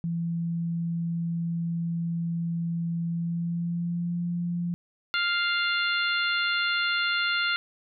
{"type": "tone with pitch glide", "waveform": "sine", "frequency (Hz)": [168.4, 173.33], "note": ["E3", "F3"], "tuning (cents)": [37, -13], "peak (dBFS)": -26, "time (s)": [0.04, 4.74], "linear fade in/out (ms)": 0, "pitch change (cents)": 50, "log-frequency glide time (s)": [3.07, 4.19]}
{"type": "harmonic tone", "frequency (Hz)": 698.5, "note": "F5", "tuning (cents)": 0, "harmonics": [2, 3, 4, 5, 6], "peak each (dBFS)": [-26, -31, -31, -33, -34], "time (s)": [5.14, 7.56], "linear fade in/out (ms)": 0}
{"effects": []}